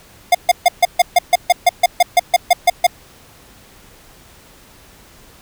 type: tone bursts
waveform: square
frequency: 709 Hz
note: F5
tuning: 26 cents sharp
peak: -7 dBFS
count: 16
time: 0.32-2.868 s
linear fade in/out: 5 ms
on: 28 ms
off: 140 ms
effects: pink hiss -45 dBFS RMS until 5.41 s